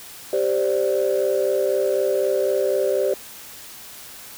sine chord, G suspended fourth, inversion none, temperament equal, 392 / 523.3 / 587.3 Hz, G4 / C5 / D5, 0 / 0 / 0 cents, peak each -21 / -21 / -22 dBFS, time 0.33-3.14 s, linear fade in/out 2 ms, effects tanh soft clip ceiling -11 dBFS + white hiss -40 dBFS RMS until 4.37 s

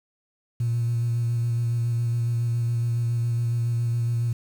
sine tone with vibrato, 117.8 Hz, A#2, 19 cents sharp, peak -20 dBFS, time 0.6-4.33 s, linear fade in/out 5 ms, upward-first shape square, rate 7.2 Hz, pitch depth 16 cents each way, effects tanh soft clip ceiling -18 dBFS + 8-bit

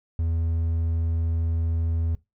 triangle tone, 82.41 Hz, E2, in tune, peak -20 dBFS, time 0.19-2.15 s, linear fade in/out 0 ms, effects noise-tail reverb RT60 0.2 s tail -20 dB re dry

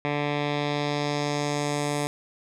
10% pulse tone with low-pass filter sweep, 146.1 Hz, D3, 9 cents flat, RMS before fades -27 dBFS, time 0.05-2.07 s, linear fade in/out 0 ms, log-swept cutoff 2600 to 9600 Hz, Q 1.7, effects none

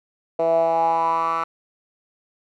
10% pulse tone with band-pass filter sweep, 164.8 Hz, E3, in tune, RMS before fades -20 dBFS, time 0.39-1.44 s, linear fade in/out 5 ms, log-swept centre 580 to 1300 Hz, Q 6.3, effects none

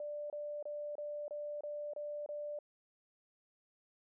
sine tone bursts, 590 Hz, D5, 8 cents sharp, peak -39 dBFS, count 8, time 0-2.589 s, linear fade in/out 2 ms, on 300 ms, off 27 ms, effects none

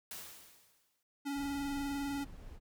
white noise with exponential decay, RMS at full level -43 dBFS, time 0.11-1.03 s, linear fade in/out 2 ms, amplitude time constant 200 ms
square tone with vibrato, 280.8 Hz, C#4, 22 cents sharp, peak -36 dBFS, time 1.25-2.25 s, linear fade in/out 20 ms, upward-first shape sine, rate 20 Hz, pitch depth 33 cents each way
brown noise, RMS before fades -49 dBFS, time 1.34-2.6 s, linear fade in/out 50 ms
effects none

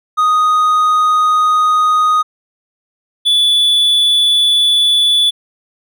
triangle tone pair in turn, 1244.5 / 3454 Hz, D#6 / A7, 0 / -33 cents, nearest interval octave + tritone, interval 1767 cents, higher second, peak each -7 dBFS, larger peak neither, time 0.17-2.23 / 3.25-5.31 s, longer neither, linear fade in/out 20 ms, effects none

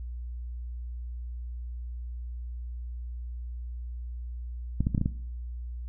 clicks, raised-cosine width 5 ms, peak -13 dBFS, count 6, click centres 4.806 / 4.869 / 4.948 / 4.979 / 5.014 / 5.059 s, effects noise-tail reverb RT60 0.6 s tail -17 dB re dry + added 60 Hz sine -34 dBFS peak until 5.88 s

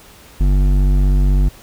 sine tone with hard clipping, 48.03 Hz, G1, 35 cents flat, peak -12 dBFS, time 0.4-1.49 s, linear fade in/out 10 ms, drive 11 dB, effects pink hiss -43 dBFS RMS until 1.62 s

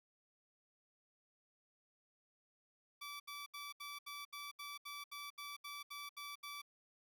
15% pulse tone bursts, 1156 Hz, D6, 28 cents flat, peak -40 dBFS, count 14, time 3.01-6.619 s, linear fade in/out 10 ms, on 190 ms, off 73 ms, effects none

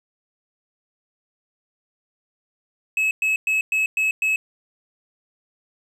triangle tone bursts, 2580 Hz, E7, 38 cents flat, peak -16 dBFS, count 6, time 2.97-4.36 s, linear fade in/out 2 ms, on 140 ms, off 110 ms, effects none

